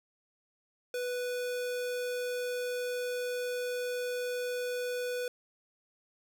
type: tone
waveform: square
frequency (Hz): 493.9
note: B4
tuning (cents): 0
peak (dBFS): -33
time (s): 0.94-5.28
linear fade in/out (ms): 2
effects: none